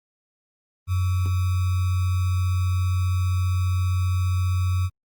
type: tone with sample-and-hold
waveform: sine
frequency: 91.5 Hz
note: F#2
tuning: 19 cents flat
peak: -19 dBFS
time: 0.87-4.9 s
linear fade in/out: 50 ms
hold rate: 1225 Hz
effects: Opus 24 kbps